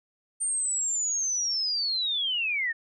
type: linear sweep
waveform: sine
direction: down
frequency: 8870 to 1770 Hz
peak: -25 dBFS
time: 0.4-2.73 s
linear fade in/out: 20 ms
effects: none